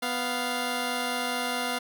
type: tone pair together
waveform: 10% pulse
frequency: 247.9 / 699 Hz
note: B3 / F5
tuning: +7 / +1 cents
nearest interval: octave + tritone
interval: 1794 cents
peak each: -22 dBFS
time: 0.02-1.79 s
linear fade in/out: 10 ms
effects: none